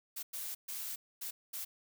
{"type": "noise bursts at uneven times", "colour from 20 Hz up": "blue", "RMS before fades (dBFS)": -41, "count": 5, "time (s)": [[0.16, 0.23], [0.33, 0.55], [0.68, 0.96], [1.21, 1.31], [1.53, 1.65]], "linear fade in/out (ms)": 10, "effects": []}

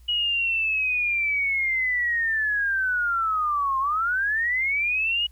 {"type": "linear two-way sweep", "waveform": "sine", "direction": "down then up", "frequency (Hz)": [2917, 1051, 2917], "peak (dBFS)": -21, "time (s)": [0.08, 5.27], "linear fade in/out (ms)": 10, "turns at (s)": 3.79, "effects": ["added 60 Hz sine -47 dBFS peak until 5.31 s", "white hiss -63 dBFS RMS until 5.31 s"]}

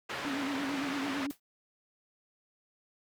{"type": "band-pass noise", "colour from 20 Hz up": "white", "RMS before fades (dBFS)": -38, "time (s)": [0.09, 1.27], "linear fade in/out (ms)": 10, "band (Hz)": [140, 2200], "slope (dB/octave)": 12}
{"type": "tone with vibrato", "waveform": "sine", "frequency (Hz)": 277.2, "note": "C#4", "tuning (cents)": 0, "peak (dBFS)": -33, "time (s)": [0.25, 1.31], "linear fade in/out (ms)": 0, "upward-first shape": "sine", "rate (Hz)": 8.9, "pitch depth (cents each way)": 74}
{"type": "noise with exponential decay", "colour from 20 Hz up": "white", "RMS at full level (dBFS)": -42, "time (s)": [1.3, 1.4], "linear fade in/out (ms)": 5, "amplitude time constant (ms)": 21}
{"effects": []}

